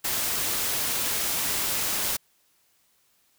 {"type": "noise", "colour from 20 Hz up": "white", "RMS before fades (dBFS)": -27, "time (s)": [0.04, 2.17], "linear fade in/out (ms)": 10, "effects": ["white hiss -66 dBFS RMS until 3.38 s"]}